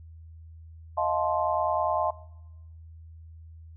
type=chord; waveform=sine; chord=F dominant seventh; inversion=third; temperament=just; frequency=628.6 / 698.5 / 873.1 / 1047.7 Hz; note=Eb5 / F5 / A5 / C6; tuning=+18 / 0 / -14 / +2 cents; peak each=-29 dBFS; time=0.97-2.11 s; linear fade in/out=10 ms; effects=noise-tail reverb RT60 1.0 s tail -21 dB re dry + added 81 Hz sine -44 dBFS peak until 3.76 s